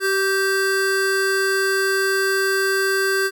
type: tone pair together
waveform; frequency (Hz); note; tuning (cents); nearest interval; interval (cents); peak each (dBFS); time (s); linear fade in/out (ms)
square; 386.7 / 1568; G4 / G6; -24 / 0; 2 octaves; 2424; -21; 0-3.31; 50
effects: none